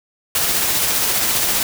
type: noise with tremolo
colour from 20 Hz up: white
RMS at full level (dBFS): -17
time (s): 0.35-1.63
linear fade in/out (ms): 2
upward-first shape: sine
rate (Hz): 15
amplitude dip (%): 25
effects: none